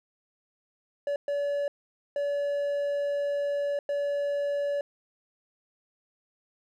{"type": "tone bursts at uneven times", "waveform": "triangle", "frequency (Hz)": 572, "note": "D5", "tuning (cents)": -46, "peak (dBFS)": -24, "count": 4, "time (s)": [[1.07, 1.16], [1.28, 1.68], [2.16, 3.79], [3.89, 4.81]], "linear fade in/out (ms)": 2, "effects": []}